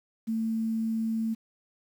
sine tone with quantisation, 223.7 Hz, A3, 29 cents sharp, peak -26 dBFS, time 0.27-1.35 s, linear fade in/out 20 ms, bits 9, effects none

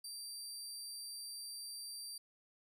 25% pulse tone, 4692 Hz, D8, 2 cents flat, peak -40 dBFS, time 0.04-2.18 s, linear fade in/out 5 ms, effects none

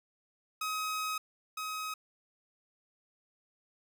sawtooth tone pair in turn, 1267 / 1267 Hz, D#6 / D#6, +31 / +31 cents, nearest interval unison, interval 0 cents, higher neither, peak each -29 / -32 dBFS, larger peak first, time 0.61-1.18 / 1.57-1.94 s, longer first, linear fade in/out 5 ms, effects none

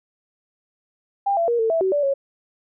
sine tone with pitch steps, 798 / 675 / 472.9 / 448.1 / 657 / 378.9 / 581 / 551 Hz, G5 / E5 / A#4 / A4 / E5 / F#4 / D5 / C#5, +31 / +41 / +25 / +32 / -6 / +41 / -19 / -11 cents, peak -17 dBFS, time 1.26-2.14 s, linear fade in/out 10 ms, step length 110 ms, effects none

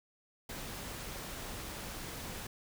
pink noise, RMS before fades -43 dBFS, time 0.49-2.47 s, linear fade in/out 5 ms, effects none

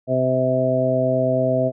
harmonic tone, 129.1 Hz, C3, 23 cents flat, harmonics 1 / 2 / 3 / 4 / 5, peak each -24 / -24 / -28 / -24 / -19 dBFS, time 0.07-1.72 s, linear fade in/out 50 ms, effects none

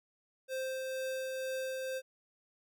square tone with tremolo, 523.3 Hz, C5, in tune, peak -35 dBFS, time 0.48-2.02 s, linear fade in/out 50 ms, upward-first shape triangle, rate 2.1 Hz, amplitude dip 25%, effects none

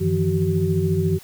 sine tone cluster, 94.4 / 156.2 / 170.3 / 380.2 Hz, F#2 / D#3 / F3 / F#4, +35 / +7 / -43 / +47 cents, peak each -23 dBFS, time 0-1.19 s, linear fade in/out 20 ms, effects white hiss -46 dBFS RMS until 1.23 s

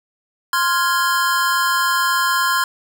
square chord, F minor, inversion second, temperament equal, 1046.5 / 1396.9 / 1661.2 Hz, C6 / F6 / Ab6, 0 / 0 / 0 cents, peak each -19 / -21 / -23 dBFS, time 0.53-2.64 s, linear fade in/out 2 ms, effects none

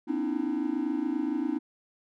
triangle tone cluster, 247.1 / 271 / 301.2 / 328.5 Hz, B3 / C#4 / D4 / E4, +1 / -39 / +44 / -6 cents, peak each -33 / -31 / -28 / -32 dBFS, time 0.07-1.59 s, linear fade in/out 20 ms, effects none

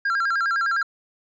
triangle tone with vibrato, 1483 Hz, F#6, 4 cents sharp, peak -18 dBFS, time 0.05-0.83 s, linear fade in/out 5 ms, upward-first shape square, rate 9.8 Hz, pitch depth 150 cents each way, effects resampled to 16000 Hz

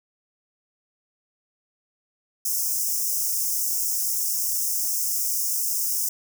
white high-pass noise, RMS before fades -25 dBFS, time 2.45-6.09 s, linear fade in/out 5 ms, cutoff 5200 Hz, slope 96 dB/octave, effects none

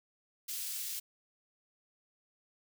white high-pass noise, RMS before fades -39 dBFS, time 0.48-1 s, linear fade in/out 10 ms, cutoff 3300 Hz, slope 12 dB/octave, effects none

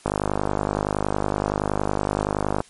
click train, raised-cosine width 1 ms, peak -7 dBFS, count 130, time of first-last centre 0.06-2.604 s, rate 50.7 Hz, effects white hiss -51 dBFS RMS until 2.69 s + MP3 48 kbps

